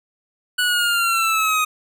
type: linear sweep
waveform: 25% pulse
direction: down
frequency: 1480 to 1244.5 Hz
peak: -13 dBFS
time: 0.58-1.65 s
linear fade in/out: 10 ms
effects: none